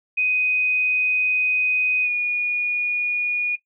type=tone with pitch glide; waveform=sine; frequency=2501 to 2448 Hz; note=D#7 to D#7; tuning=+8 to -29 cents; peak=-18 dBFS; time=0.17-3.56 s; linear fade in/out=10 ms; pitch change=-37 cents; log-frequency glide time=2.03-2.1 s; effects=noise-tail reverb RT60 0.1 s tail -17 dB re dry